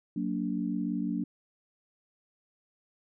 sine chord, Gb augmented, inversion none, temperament just, 185 / 231.2 / 289.1 Hz, Gb3 / Bb3 / D4, 0 / -14 / -27 cents, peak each -33 dBFS, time 0.16-1.24 s, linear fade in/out 5 ms, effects none

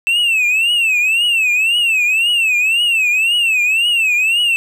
triangle tone with vibrato, 2651 Hz, E7, 9 cents sharp, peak -10 dBFS, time 0.07-4.56 s, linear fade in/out 0 ms, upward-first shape triangle, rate 1.9 Hz, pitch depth 180 cents each way, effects none

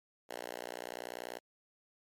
5% pulse tone with high-pass filter, 60.2 Hz, B1, 44 cents flat, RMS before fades -44 dBFS, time 0.29-1.39 s, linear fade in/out 10 ms, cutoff 500 Hz, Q 0.97, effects MP3 64 kbps

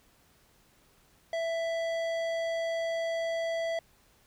sine tone with tanh clipping, 662 Hz, E5, 7 cents sharp, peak -31 dBFS, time 1.33-3.79 s, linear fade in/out 2 ms, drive 15 dB, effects pink hiss -64 dBFS RMS until 4.26 s

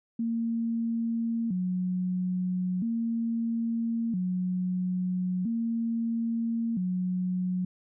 sine tone with vibrato, 204.8 Hz, G#3, 24 cents flat, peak -26 dBFS, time 0.19-7.65 s, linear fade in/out 5 ms, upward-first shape square, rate 0.38 Hz, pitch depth 200 cents each way, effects none

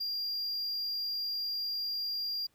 triangle tone, 4785 Hz, D8, 32 cents sharp, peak -31 dBFS, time 0-2.47 s, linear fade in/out 10 ms, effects pink hiss -71 dBFS RMS until 2.54 s

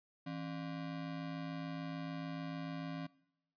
square ring-modulated tone, 218.1 Hz, A3, 15 cents flat, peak -38 dBFS, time 0.26-3.07 s, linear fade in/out 10 ms, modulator 53.4 Hz, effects noise-tail reverb RT60 0.8 s tail -22 dB re dry + resampled to 11025 Hz

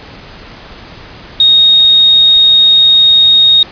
sine tone, 3729 Hz, A#7, in tune, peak -3 dBFS, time 1.4-3.63 s, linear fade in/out 2 ms, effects pink hiss -32 dBFS RMS until 3.71 s + resampled to 11025 Hz

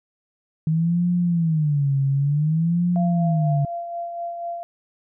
sine tone with vibrato, 155.56 Hz, D#3, in tune, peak -17 dBFS, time 0.67-3.65 s, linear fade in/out 2 ms, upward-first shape sine, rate 0.55 Hz, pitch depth 220 cents each way
sine tone with tremolo, 687 Hz, F5, 29 cents flat, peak -25 dBFS, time 2.96-4.63 s, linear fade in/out 0 ms, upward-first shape sine, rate 4.1 Hz, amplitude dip 40%
effects none

